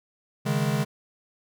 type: chord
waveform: square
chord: C# suspended second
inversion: none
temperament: equal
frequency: 138.59 / 155.56 / 207.7 Hz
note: C#3 / D#3 / G#3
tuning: 0 / 0 / 0 cents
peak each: -27 / -28 / -29 dBFS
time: 0.45-0.85 s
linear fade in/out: 20 ms
effects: none